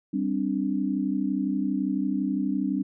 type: chord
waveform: sine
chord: G suspended fourth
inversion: none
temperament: equal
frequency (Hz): 196 / 261.6 / 293.7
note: G3 / C4 / D4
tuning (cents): 0 / 0 / 0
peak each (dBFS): -28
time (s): 0.13-2.83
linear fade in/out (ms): 10
effects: none